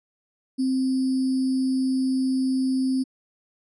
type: tone with sample-and-hold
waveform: sine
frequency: 261.5 Hz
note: C4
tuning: 1 cent flat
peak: -20 dBFS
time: 0.58-3.04 s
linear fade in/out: 20 ms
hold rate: 4900 Hz
effects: resampled to 24000 Hz